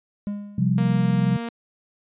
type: tone with exponential decay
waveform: triangle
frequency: 204.5 Hz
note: G#3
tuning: 26 cents flat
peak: -21 dBFS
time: 0.27-0.92 s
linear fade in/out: 0 ms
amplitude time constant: 140 ms
type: chord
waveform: sine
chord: C suspended fourth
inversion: none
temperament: equal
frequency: 130.81 / 174.61 / 196 Hz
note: C3 / F3 / G3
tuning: 0 / 0 / 0 cents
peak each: -22 dBFS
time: 0.58-1.37 s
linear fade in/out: 5 ms
type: tone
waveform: sawtooth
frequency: 233.1 Hz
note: A#3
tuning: in tune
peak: -24 dBFS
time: 0.78-1.49 s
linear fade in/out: 2 ms
effects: resampled to 8000 Hz